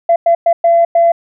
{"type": "tone bursts at uneven times", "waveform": "sine", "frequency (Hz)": 678, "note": "E5", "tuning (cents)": 49, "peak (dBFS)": -5, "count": 5, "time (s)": [[0.09, 0.16], [0.26, 0.35], [0.46, 0.53], [0.64, 0.85], [0.95, 1.12]], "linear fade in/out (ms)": 5, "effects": ["tanh soft clip ceiling -2 dBFS"]}